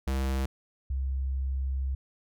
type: tone pair in turn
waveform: square / sine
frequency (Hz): 66.5 / 66.5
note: C2 / C2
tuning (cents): +29 / +29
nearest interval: unison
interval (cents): 0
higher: neither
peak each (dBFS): -27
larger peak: neither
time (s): 0.07-0.46 / 0.9-1.95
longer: second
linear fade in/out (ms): 5
effects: none